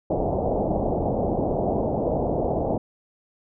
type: low-pass noise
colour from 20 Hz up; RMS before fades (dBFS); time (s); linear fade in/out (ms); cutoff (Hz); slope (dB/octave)
white; -24; 0.1-2.78; 5; 760; 48
effects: none